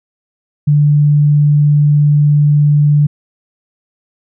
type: tone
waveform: sine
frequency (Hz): 147.2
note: D3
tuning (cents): +4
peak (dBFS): -6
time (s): 0.67-3.07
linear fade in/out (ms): 10
effects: none